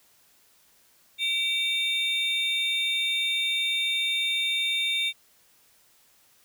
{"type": "tone cluster", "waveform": "triangle", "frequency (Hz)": [2297, 2720, 3634], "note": ["D7", "F7", "A#7"], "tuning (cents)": [-39, -46, -45], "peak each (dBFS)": [-28, -32, -24], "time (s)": [1.18, 5.13], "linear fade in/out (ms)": 50, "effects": ["white hiss -61 dBFS RMS until 6.44 s"]}